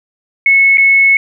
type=tone with dropouts; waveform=sine; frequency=2196 Hz; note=C#7; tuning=17 cents flat; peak=-5 dBFS; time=0.46-1.17 s; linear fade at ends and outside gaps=2 ms; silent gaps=0.773-0.781 s; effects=none